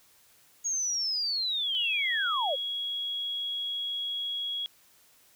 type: linear sweep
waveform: sine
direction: down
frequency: 6650 to 486.9 Hz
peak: -27 dBFS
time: 0.64-2.56 s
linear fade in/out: 20 ms
type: tone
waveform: sine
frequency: 3322 Hz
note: G#7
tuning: in tune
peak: -30 dBFS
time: 1.75-4.66 s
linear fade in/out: 0 ms
effects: white hiss -61 dBFS RMS until 5.35 s